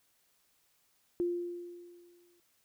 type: tone with exponential decay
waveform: sine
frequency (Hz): 349.2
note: F4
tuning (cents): 0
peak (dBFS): -27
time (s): 1.2-2.4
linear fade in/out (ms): 0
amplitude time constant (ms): 260
effects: white hiss -72 dBFS RMS until 2.64 s